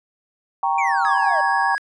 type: chord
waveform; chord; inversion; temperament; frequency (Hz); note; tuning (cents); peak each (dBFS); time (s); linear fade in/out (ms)
sine; G diminished; none; equal; 784 / 932.3 / 1108.7; G5 / Bb5 / Db6; 0 / 0 / 0; -21 / -21 / -24; 0.63-1.75; 2
type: exponential sweep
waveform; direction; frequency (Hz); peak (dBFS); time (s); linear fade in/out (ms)
triangle; down; 2405 to 582; -21; 0.78-1.41; 5
type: tone with vibrato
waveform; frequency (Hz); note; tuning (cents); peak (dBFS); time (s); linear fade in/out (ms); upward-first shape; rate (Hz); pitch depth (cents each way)
triangle; 1661.2; G#6; 0; -20; 1.05-1.78; 0; sine; 8.3; 11
effects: resampled to 22050 Hz